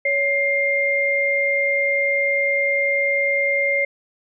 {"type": "tone pair together", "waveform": "sine", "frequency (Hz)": [558.9, 2110], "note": ["C#5", "C7"], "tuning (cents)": [14, 14], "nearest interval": "octave + major seventh", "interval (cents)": 2300, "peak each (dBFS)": [-22, -18], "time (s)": [0.05, 3.85], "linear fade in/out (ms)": 5, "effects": []}